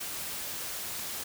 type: noise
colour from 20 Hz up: white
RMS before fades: -37 dBFS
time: 0-1.24 s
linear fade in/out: 10 ms
effects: none